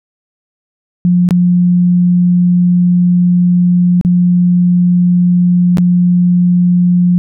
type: tone with dropouts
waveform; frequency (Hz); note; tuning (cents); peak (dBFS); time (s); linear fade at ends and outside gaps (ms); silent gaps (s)
sine; 177.4; F3; +27; -6; 1.05-7.18; 0; 1.289-1.308 / 4.012-4.049 / 5.772-5.783
effects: none